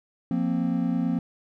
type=chord; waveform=triangle; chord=F suspended fourth; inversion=none; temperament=just; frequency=174.61 / 232.8 / 261.9 Hz; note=F3 / Bb3 / C4; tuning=0 / -2 / +2 cents; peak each=-25 dBFS; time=0.31-1.19 s; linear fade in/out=2 ms; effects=none